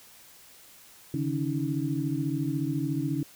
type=tone cluster; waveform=sine; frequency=140.7 / 154.8 / 280.1 / 316.6 Hz; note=C#3 / D#3 / C#4 / D#4; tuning=+26 / -9 / +18 / +30 cents; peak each=-31 / -34 / -31 / -32 dBFS; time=1.14-3.23 s; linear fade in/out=2 ms; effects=white hiss -53 dBFS RMS until 3.35 s